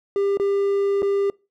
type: tone with dropouts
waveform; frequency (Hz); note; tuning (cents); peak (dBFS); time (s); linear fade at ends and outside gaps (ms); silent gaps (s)
triangle; 398.6; G4; +29; -16; 0.16-1.3; 1; 0.372-0.398 / 1.021-1.028
effects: noise-tail reverb RT60 0.3 s tail -25 dB re dry